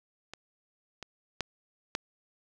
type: clicks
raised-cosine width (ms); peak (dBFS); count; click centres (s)
0.2; -24 / -23 / -13 / -12; 4; 0.336 / 1.027 / 1.407 / 1.951
effects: none